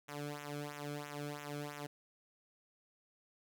sawtooth tone with flanger, 146.2 Hz, D3, 7 cents flat, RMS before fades -44 dBFS, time 0.08-1.87 s, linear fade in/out 10 ms, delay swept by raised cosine 0.21 to 1.09 ms, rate 3 Hz, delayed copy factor -0.9, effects none

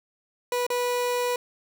30% pulse tone with dropouts, 490 Hz, B4, 14 cents flat, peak -21 dBFS, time 0.52-1.36 s, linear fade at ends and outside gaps 2 ms, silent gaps 0.666-0.702 s, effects none

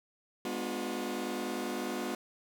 sawtooth chord, G# diminished seventh, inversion none, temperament just, 207.7 / 249.2 / 299 / 358.8 Hz, G#3 / B3 / D4 / F4, 0 / +16 / +31 / +47 cents, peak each -37 / -34 / -38 / -34 dBFS, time 0.45-2.15 s, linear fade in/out 2 ms, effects none

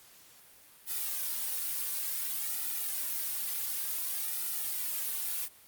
blue noise with flanger, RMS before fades -34 dBFS, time 0.86-5.49 s, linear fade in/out 50 ms, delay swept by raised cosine 1.8 to 3.2 ms, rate 0.56 Hz, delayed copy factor -0.8, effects white hiss -57 dBFS RMS until 5.67 s + Opus 48 kbps

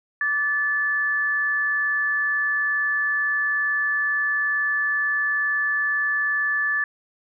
sine tone pair together, 1167 / 1738.9 Hz, D6 / A6, -11 / -21 cents, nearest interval perfect fifth, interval 690 cents, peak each -31 / -20 dBFS, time 0.21-6.84 s, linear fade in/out 2 ms, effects none

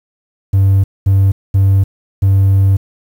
triangle tone bursts at uneven times, 97.3 Hz, G2, 12 cents flat, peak -4 dBFS, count 4, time 0.53-0.84 / 1.06-1.32 / 1.54-1.84 / 2.22-2.77 s, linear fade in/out 10 ms, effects tanh soft clip ceiling -1 dBFS + 7-bit

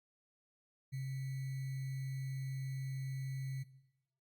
sine tone with sample-and-hold, 133.4 Hz, C3, 34 cents sharp, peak -37 dBFS, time 0.92-3.64 s, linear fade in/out 20 ms, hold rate 2100 Hz, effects noise-tail reverb RT60 0.9 s tail -17 dB re dry + Opus 48 kbps

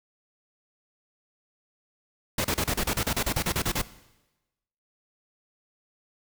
pink noise bursts, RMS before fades -26 dBFS, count 15, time 2.38-3.817 s, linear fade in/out 5 ms, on 65 ms, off 33 ms, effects noise-tail reverb RT60 1.0 s tail -17 dB re dry

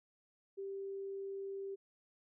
sine tone, 392 Hz, G4, in tune, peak -40 dBFS, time 0.57-1.76 s, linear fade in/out 20 ms, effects none

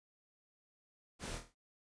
pink noise with echo, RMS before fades -44 dBFS, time 1.19-1.4 s, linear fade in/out 50 ms, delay 25 ms, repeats 6, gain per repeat -5 dB, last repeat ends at 1.55 s, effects resampled to 22050 Hz

